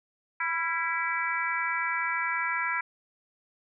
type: harmonic tone with a mistuned harmonic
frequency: 329.6 Hz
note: E4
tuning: in tune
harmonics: 3 / 4 / 5 / 6 / 7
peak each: -33 / -33 / -33 / -33 / -33 dBFS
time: 0.4-2.81 s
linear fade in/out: 5 ms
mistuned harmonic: 4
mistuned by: +52 cents
effects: none